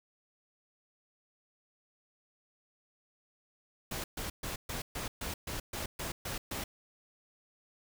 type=noise bursts; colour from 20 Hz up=pink; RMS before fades=-38 dBFS; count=11; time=3.91-6.64 s; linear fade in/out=5 ms; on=130 ms; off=130 ms; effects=none